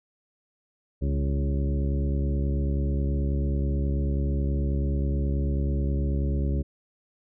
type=harmonic tone with a mistuned harmonic; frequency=69.3 Hz; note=C#2; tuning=in tune; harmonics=1 / 2 / 3 / 4 / 5 / 6 / 8; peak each=-24 / -30 / -34 / -36 / -38 / -40 / -42 dBFS; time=1.01-6.63 s; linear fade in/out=20 ms; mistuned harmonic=2; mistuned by=+43 cents; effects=none